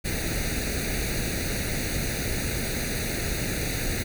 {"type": "noise with comb filter", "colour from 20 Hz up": "pink", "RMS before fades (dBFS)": -28, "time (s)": [0.04, 4.04], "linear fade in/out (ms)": 20, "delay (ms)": 0.47, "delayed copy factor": 0.85, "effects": []}